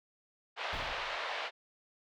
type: band-pass noise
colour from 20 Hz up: pink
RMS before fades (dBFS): -38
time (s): 0.56-1.51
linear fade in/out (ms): 50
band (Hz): 590 to 3800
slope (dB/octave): 24
type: noise with exponential decay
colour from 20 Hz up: brown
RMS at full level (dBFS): -38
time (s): 0.73-1.33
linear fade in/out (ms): 2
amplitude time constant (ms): 130
effects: none